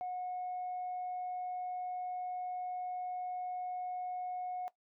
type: tone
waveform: sine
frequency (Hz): 728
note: F#5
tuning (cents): -28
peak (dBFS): -35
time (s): 0.01-4.68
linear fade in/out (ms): 0
effects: noise-tail reverb RT60 0.1 s tail -17 dB re dry + tanh soft clip ceiling -33 dBFS